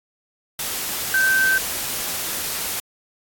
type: tone in noise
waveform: sine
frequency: 1550 Hz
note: G6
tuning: 20 cents flat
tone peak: -15 dBFS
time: 1.14-1.58 s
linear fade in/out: 2 ms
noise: white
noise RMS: -26 dBFS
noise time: 0.59-2.8 s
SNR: +8 dB
effects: AAC 64 kbps